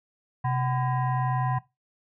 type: tone with frequency modulation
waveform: sine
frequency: 129.5 Hz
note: C3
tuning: 17 cents flat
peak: -23 dBFS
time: 0.44-1.59 s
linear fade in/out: 10 ms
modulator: 881 Hz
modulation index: 0.88
effects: noise-tail reverb RT60 0.2 s tail -18 dB re dry